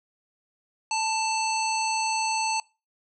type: harmonic tone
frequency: 884 Hz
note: A5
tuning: 8 cents sharp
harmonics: 1 / 3 / 5 / 7 / 9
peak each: -26 / -31 / -33 / -34 / -36 dBFS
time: 0.91-2.6 s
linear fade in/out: 2 ms
effects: noise-tail reverb RT60 0.3 s tail -23 dB re dry